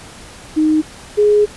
sine tone pair in turn, 310 / 416.8 Hz, D#4 / G#4, -6 / +6 cents, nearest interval perfect fourth, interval 512 cents, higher second, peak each -10 / -8 dBFS, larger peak second, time 0.56-0.82 / 1.17-1.46 s, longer second, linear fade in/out 20 ms, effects pink hiss -37 dBFS RMS until 1.56 s + resampled to 24000 Hz

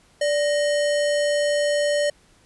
sine tone with sample-and-hold, 584 Hz, D5, 10 cents flat, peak -18 dBFS, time 0.21-2.1 s, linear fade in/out 5 ms, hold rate 2450 Hz, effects pink hiss -57 dBFS RMS until 2.45 s + resampled to 24000 Hz

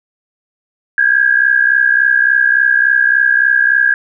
sine tone pair together, 1600 / 1663.5 Hz, G6 / G#6, +35 / +2 cents, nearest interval minor second, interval 67 cents, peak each -11 dBFS, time 0.98-3.94 s, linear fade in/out 2 ms, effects none

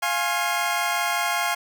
20% pulse chord, F minor, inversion none, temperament equal with one note detuned, 698.5 / 830.6 / 1070.3 Hz, F5 / Ab5 / C6, 0 / 0 / +39 cents, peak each -21 / -22 / -22 dBFS, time 0.02-1.55 s, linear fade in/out 10 ms, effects none

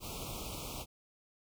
pink band-stop noise, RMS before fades -42 dBFS, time 0-0.86 s, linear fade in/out 50 ms, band 1300 to 2300 Hz, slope 96 dB/octave, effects none

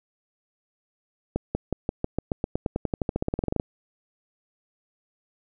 accelerating click train, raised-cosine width 2 ms, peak -11 dBFS, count 25, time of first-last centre 1.36-3.599 s, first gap 190 ms, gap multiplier 0.93, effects none

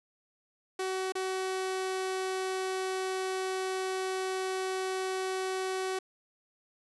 sawtooth tone with dropouts, 376.8 Hz, F#4, 32 cents sharp, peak -27 dBFS, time 0.79-5.99 s, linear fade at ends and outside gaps 5 ms, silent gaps 1.122-1.152 s, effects resampled to 24000 Hz + 9-bit

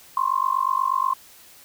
sine tone with amplitude modulation, 1056 Hz, C6, 16 cents sharp, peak -15 dBFS, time 0.17-1.14 s, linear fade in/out 2 ms, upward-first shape sine, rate 48.3 Hz, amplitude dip 100%, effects white hiss -49 dBFS RMS until 1.64 s

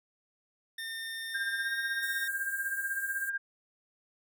25% pulse tone with pitch glide, 1813 to 1846.8 Hz, A#6 to A#6, -49 to -17 cents, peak -33 dBFS, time 0.78-2.28 s, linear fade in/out 5 ms, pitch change +32 cents, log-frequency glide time 1.61-1.68 s
sine tone with tremolo, 1600 Hz, G6, 35 cents sharp, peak -28 dBFS, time 1.34-3.38 s, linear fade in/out 10 ms, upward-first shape triangle, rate 16 Hz, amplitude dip 70%
pink high-pass noise, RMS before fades -44 dBFS, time 2.02-3.3 s, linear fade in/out 10 ms, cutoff 7300 Hz, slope 96 dB/octave
effects none

